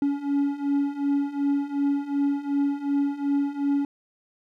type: beating tone pair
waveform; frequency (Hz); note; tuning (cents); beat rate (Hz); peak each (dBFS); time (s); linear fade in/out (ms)
triangle; 280.9 / 283.6; C#4 / C#4; +23 / +40; 2.7; -25 / -22; 0.02-3.85; 2
effects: none